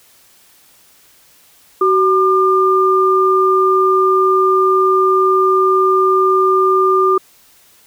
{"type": "tone pair together", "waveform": "sine", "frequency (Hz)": [378, 1200], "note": ["F#4", "D6"], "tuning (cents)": [37, 37], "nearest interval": "octave + minor sixth", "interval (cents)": 2000, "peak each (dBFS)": -12, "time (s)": [1.81, 7.18], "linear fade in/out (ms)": 5, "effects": ["white hiss -49 dBFS RMS until 7.86 s"]}